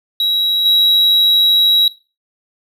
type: tone with level steps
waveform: triangle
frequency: 3869 Hz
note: B7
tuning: 36 cents flat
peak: -11 / -7 dBFS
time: 0.2-1.88 s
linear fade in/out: 2 ms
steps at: 0.65 s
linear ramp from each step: 10 ms
effects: noise-tail reverb RT60 0.3 s tail -17 dB re dry